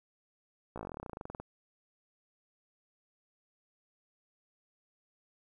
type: slowing click train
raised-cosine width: 1 ms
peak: -27 dBFS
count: 22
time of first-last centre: 0.76-1.4 s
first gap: 16 ms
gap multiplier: 1.06
effects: 11-bit